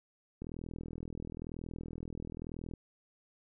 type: click train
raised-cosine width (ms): 3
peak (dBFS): -29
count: 96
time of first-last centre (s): 0.42-2.737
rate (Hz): 41
effects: none